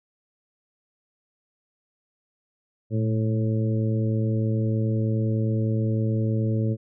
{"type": "harmonic tone with a mistuned harmonic", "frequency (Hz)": 109.7, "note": "A2", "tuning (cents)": -5, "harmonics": [1, 2, 3, 4, 5], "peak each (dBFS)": [-22, -28, -32, -34, -36], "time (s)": [2.9, 6.77], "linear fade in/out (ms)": 50, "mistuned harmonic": 1, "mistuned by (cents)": 50, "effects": []}